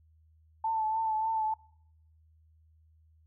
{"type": "tone with vibrato", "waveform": "sine", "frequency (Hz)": 881, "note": "A5", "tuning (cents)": 2, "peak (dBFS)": -27, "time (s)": [0.64, 1.54], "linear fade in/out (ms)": 5, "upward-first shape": "triangle", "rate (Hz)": 3.4, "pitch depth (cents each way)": 37, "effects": ["noise-tail reverb RT60 0.7 s tail -23 dB re dry", "added 79 Hz sine -60 dBFS peak until 3.26 s"]}